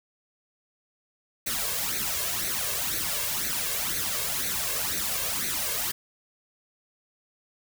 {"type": "noise with flanger", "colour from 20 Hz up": "white", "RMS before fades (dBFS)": -29, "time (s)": [1.46, 5.92], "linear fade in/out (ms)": 10, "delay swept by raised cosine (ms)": [0.48, 1.88], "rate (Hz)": 2, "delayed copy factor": 0.7, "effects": []}